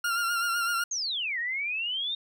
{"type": "tone with vibrato", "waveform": "40% pulse", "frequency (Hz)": 1393, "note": "F6", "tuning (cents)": -5, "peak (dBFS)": -25, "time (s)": [0.04, 0.84], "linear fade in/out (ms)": 5, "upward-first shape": "sine", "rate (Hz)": 7.9, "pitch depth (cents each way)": 42}
{"type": "exponential two-way sweep", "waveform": "sine", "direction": "down then up", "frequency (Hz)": [6640, 1834, 3722], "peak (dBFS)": -28, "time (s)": [0.91, 2.15], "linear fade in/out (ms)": 5, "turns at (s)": 1.39}
{"effects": []}